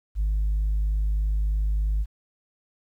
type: tone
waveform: sine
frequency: 51.6 Hz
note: G#1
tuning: 10 cents flat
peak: -19 dBFS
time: 0.15-2.06 s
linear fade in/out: 50 ms
effects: tanh soft clip ceiling -19 dBFS + 10-bit